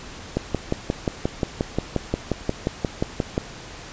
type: click train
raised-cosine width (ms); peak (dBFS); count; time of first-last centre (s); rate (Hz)
2; -7; 18; 0.37-3.379; 5.65
effects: pink hiss -39 dBFS RMS until 3.92 s + resampled to 16000 Hz